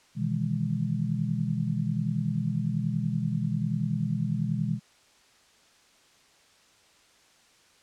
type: chord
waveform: sine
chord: E major seventh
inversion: second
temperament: just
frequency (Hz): 123.61 / 154.51 / 164.81 / 206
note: B2 / D#3 / E3 / G#3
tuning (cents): +2 / -12 / 0 / -14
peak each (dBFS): -31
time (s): 0.15-4.8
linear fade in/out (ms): 50
effects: white hiss -60 dBFS RMS until 7.82 s + low-pass 7000 Hz 12 dB/octave